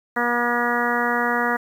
harmonic tone, 240 Hz, B3, 49 cents flat, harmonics 1 / 2 / 3 / 4 / 5 / 6 / 7 / 8, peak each -27 / -27 / -27 / -27 / -27 / -27 / -27 / -27 dBFS, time 0.16-1.57 s, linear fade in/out 10 ms, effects 8-bit

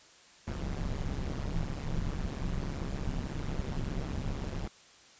brown noise with amplitude modulation, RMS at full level -30 dBFS, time 0.47-4.68 s, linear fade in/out 5 ms, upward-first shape sine, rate 139 Hz, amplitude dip 95%, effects white hiss -57 dBFS RMS until 5.19 s + resampled to 16000 Hz

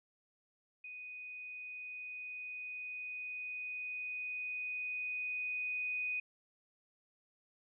sine tone with level ramp, 2489 Hz, D#7, in tune, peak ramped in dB -45 to -34 dBFS, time 0.84-6.2 s, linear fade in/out 5 ms, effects none

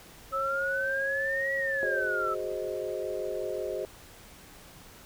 sine tone, 544 Hz, C#5, 33 cents flat, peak -32 dBFS, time 0.31-2.05 s, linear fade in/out 50 ms
sine exponential two-way sweep, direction up then down, 1296 to 1939 to 1296 Hz, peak -28 dBFS, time 0.32-2.35 s, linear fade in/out 20 ms, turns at 1.54 s
sine chord, Ab dominant seventh, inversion third, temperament equal, 370 / 415.3 / 523.3 / 622.3 Hz, Gb4 / Ab4 / C5 / Eb5, 0 / 0 / 0 / 0 cents, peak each -36 dBFS, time 1.83-3.85 s, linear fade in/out 0 ms
effects pink hiss -51 dBFS RMS until 5.05 s

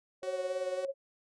sine tone with tremolo, 547 Hz, C#5, 23 cents flat, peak -29 dBFS, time 0.22-0.94 s, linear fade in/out 50 ms, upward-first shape sine, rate 18 Hz, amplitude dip 75%
sawtooth tone with vibrato, 372.7 Hz, F#4, 13 cents sharp, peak -37 dBFS, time 0.23-0.85 s, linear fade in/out 0 ms, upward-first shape square, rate 3.7 Hz, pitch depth 10 cents each way
effects resampled to 22050 Hz

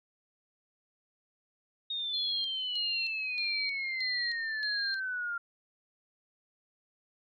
sine exponential sweep, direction down, 3729 to 1388 Hz, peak -32 dBFS, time 1.9-5.38 s, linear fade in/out 5 ms
sine tone with tremolo, 4186 Hz, C8, in tune, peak -32 dBFS, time 2.13-5 s, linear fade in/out 10 ms, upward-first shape square, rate 1.6 Hz, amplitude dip 75%
effects none

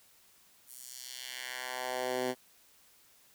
10% pulse tone with high-pass filter sweep, 126.9 Hz, B2, 47 cents sharp, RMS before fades -38 dBFS, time 0.66-2.35 s, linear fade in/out 50 ms, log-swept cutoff 11000 to 260 Hz, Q 1.2, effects white hiss -63 dBFS RMS until 3.34 s

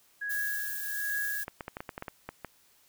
sine tone with tremolo, 1661.2 Hz, G#6, in tune, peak -29 dBFS, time 0.21-1.44 s, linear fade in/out 10 ms, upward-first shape triangle, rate 1.3 Hz, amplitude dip 75%
violet noise, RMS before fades -37 dBFS, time 0.29-1.45 s, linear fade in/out 20 ms
clicks, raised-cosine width 0.5 ms, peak -22 dBFS, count 11, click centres 1.481 / 1.608 / 1.681 / 1.769 / 1.805 / 1.892 / 1.979 / 2.024 / 2.082 / 2.29 / 2.447 s
effects white hiss -64 dBFS RMS until 2.88 s

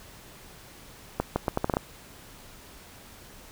accelerating click train, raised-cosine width 1 ms, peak -10 dBFS, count 8, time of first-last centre 1.2-1.769 s, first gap 160 ms, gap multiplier 0.76, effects pink hiss -49 dBFS RMS until 3.51 s

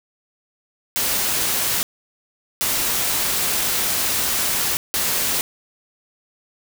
white noise bursts at uneven times, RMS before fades -21 dBFS, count 3, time 0.96-1.83 / 2.61-4.77 / 4.94-5.41 s, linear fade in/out 0 ms, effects none

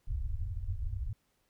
pink low-pass noise, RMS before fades -35 dBFS, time 0.07-1.13 s, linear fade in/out 5 ms, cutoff 110 Hz, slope 96 dB/octave, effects pink hiss -75 dBFS RMS until 1.49 s

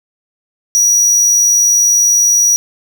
square tone, 5800 Hz, F#8, 35 cents flat, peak -8 dBFS, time 0.75-2.56 s, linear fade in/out 0 ms, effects none

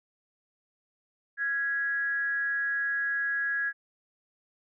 sine tone with amplitude modulation, 1661.2 Hz, G#6, in tune, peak -24 dBFS, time 1.37-3.73 s, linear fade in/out 50 ms, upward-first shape sine, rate 277 Hz, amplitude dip 50%, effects none

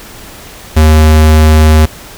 square tone, 77.78 Hz, D#2, in tune, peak -3 dBFS, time 0.76-1.86 s, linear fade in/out 10 ms, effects pink hiss -31 dBFS RMS until 2.17 s

